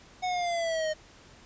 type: linear sweep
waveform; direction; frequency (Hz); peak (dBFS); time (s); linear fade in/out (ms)
square; down; 740 to 614; -28; 0.22-0.94; 20
effects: pink hiss -54 dBFS RMS until 1.45 s + resampled to 16000 Hz